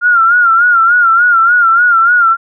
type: tone with vibrato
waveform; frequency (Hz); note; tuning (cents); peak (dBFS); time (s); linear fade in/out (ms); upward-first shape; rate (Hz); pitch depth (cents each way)
sine; 1396.9; F6; 0; -5; 0.01-2.37; 50; sine; 3.4; 84
effects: none